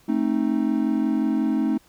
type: chord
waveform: triangle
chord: A diminished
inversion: none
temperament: equal with one note detuned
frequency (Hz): 220 / 265.7 / 311.1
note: A3 / C4 / Eb4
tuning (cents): 0 / +27 / 0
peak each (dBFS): -22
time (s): 0.08-1.78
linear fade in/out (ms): 10
effects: pink hiss -57 dBFS RMS until 1.88 s